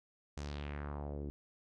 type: tone with low-pass filter sweep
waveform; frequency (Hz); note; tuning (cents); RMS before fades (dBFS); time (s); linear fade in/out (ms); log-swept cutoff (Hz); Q
sawtooth; 72.6; D2; -19; -42; 0.37-1.3; 0; 7300 to 320; 2.2
effects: none